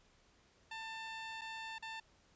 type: tone with dropouts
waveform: 15% pulse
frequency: 892 Hz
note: A5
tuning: 23 cents sharp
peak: -37 dBFS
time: 0.71-2 s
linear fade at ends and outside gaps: 5 ms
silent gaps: 1.412-1.416 / 1.784-1.824 s
effects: pink hiss -69 dBFS RMS until 2.35 s + resampled to 16000 Hz